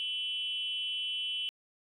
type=tone with frequency modulation; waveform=sine; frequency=3000 Hz; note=F#7; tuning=23 cents sharp; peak=-31 dBFS; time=0-1.49 s; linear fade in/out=0 ms; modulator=281 Hz; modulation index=0.7; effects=tanh soft clip ceiling -27 dBFS